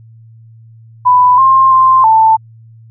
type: tone with pitch steps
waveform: sine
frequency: 995 / 1060 / 1047 / 886 Hz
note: B5 / C6 / C6 / A5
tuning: +13 / +22 / +1 / +12 cents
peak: -4 dBFS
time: 1.05-2.37 s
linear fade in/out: 20 ms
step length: 330 ms
effects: added 113 Hz sine -36 dBFS peak until 2.9 s